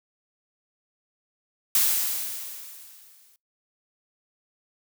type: noise with exponential decay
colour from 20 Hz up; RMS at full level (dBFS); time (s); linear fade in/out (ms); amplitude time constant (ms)
blue; -19; 1.75-3.36; 2; 350
effects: noise-tail reverb RT60 0.2 s tail -26 dB re dry